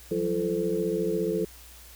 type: tone cluster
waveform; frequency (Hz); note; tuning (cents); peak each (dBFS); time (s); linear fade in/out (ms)
sine; 173.6 / 188 / 338.7 / 436.2 / 513; F3 / F#3 / E4 / A4 / C5; -10 / +28 / +47 / -15 / -34; -34 / -35 / -30 / -27 / -35; 0.11-1.45; 5
effects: added 60 Hz sine -50 dBFS peak until 1.95 s + white hiss -50 dBFS RMS until 1.95 s